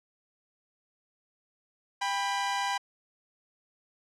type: tone pair together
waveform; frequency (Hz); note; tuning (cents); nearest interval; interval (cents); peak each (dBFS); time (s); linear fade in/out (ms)
sawtooth; 797 / 987.8; G5 / B5; +28 / 0; major third; 372; -27; 2.01-2.78; 10
effects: low-pass 7000 Hz 12 dB/octave